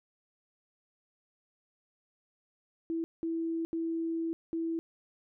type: tone bursts at uneven times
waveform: sine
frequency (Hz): 329.1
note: E4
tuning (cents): -3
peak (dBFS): -30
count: 4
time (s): 2.9-3.04 / 3.23-3.65 / 3.73-4.33 / 4.53-4.79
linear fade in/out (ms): 0
effects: none